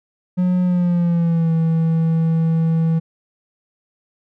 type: tone with pitch glide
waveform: triangle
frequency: 180.9 to 163.04 Hz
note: F#3 to E3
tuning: -39 to -19 cents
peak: -12 dBFS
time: 0.37-3 s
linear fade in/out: 20 ms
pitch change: -180 cents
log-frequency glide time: 0.62-1.52 s
effects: none